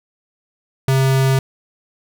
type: tone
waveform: square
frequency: 133.5 Hz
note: C3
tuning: 35 cents sharp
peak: -13 dBFS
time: 0.88-1.39 s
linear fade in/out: 2 ms
effects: none